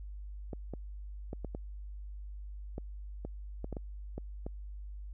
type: clicks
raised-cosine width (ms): 2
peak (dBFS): -26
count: 12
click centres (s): 0.532 / 0.737 / 1.331 / 1.447 / 1.549 / 2.781 / 3.25 / 3.644 / 3.727 / 3.768 / 4.18 / 4.465
effects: added 50 Hz sine -41 dBFS peak until 5.13 s